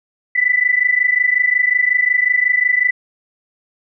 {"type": "tone pair together", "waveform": "sine", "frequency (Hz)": [1975.5, 2001], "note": ["B6", "B6"], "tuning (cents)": [0, 22], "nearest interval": "unison", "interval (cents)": 22, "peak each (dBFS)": -15, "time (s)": [0.35, 2.91], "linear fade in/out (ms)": 10, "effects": []}